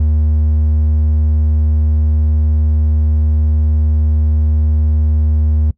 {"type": "tone with hard clipping", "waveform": "sine", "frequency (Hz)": 76.6, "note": "D#2", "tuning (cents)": -27, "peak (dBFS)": -11, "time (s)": [0, 5.71], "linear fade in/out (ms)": 5, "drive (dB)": 3, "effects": ["noise-tail reverb RT60 0.1 s tail -21 dB re dry"]}